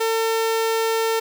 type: tone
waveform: sawtooth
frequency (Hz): 450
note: A4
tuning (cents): +39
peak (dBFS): -15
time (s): 0-1.2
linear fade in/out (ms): 10
effects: none